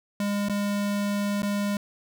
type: tone with dropouts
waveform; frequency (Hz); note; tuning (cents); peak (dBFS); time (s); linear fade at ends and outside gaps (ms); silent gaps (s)
square; 203.4; G#3; -36; -25; 0.2-1.77; 2; 0.486-0.496 / 1.421-1.43
effects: none